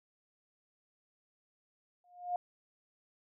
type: tone with exponential growth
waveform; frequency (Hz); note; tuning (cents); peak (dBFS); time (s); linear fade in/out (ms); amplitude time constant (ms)
sine; 712; F5; +33; -28; 2.04-2.36; 2; 69
effects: none